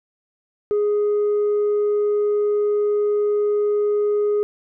sine tone with tanh clipping, 415.3 Hz, G#4, in tune, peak -17 dBFS, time 0.71-4.43 s, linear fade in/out 0 ms, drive 1 dB, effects none

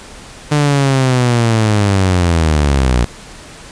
sawtooth linear sweep, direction down, 149.8 to 58 Hz, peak -6 dBFS, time 0.51-3.05 s, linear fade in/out 10 ms, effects pink hiss -35 dBFS RMS until 3.71 s + resampled to 22050 Hz

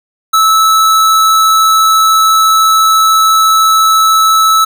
square tone, 1307 Hz, E6, 15 cents flat, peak -6 dBFS, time 0.33-4.65 s, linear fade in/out 10 ms, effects none

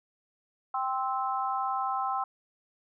harmonic tone, 261.6 Hz, C4, in tune, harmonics 3 / 4 / 5, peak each -31 / -32 / -33 dBFS, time 0.74-2.24 s, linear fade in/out 5 ms, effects none

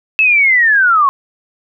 sine linear sweep, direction down, 2637 to 1066 Hz, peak -7 dBFS, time 0.19-1.09 s, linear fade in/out 0 ms, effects none

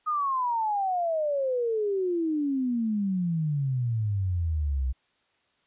sine exponential sweep, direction down, 1255 to 62 Hz, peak -24 dBFS, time 0.06-4.93 s, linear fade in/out 20 ms, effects white hiss -69 dBFS RMS until 5.66 s + resampled to 8000 Hz

